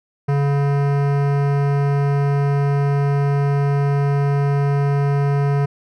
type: tone with hard clipping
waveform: sine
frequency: 141.5 Hz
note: C#3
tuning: 36 cents sharp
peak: -17 dBFS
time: 0.28-5.66 s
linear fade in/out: 10 ms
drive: 18 dB
effects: none